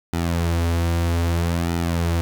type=tone with flanger; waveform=sawtooth; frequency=84.7 Hz; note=E2; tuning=48 cents sharp; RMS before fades=-21 dBFS; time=0.13-2.21 s; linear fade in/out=0 ms; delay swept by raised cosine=1.8 to 7.2 ms; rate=0.62 Hz; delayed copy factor=-0.6; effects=none